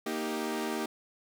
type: chord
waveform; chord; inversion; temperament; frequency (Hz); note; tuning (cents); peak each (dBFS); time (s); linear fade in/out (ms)
sawtooth; Eb major; second; equal; 233.1 / 311.1 / 392; Bb3 / Eb4 / G4; 0 / 0 / 0; -32; 0.06-0.86; 5
effects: none